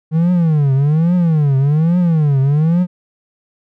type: tone with vibrato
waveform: triangle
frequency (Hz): 155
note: D#3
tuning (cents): -6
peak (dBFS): -8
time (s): 0.11-2.87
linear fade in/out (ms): 50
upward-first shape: triangle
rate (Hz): 1.2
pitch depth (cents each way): 280
effects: none